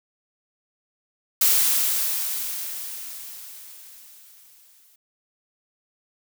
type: noise with exponential decay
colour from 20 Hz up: blue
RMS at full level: -17 dBFS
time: 1.41-4.96 s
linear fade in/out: 5 ms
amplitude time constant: 770 ms
effects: none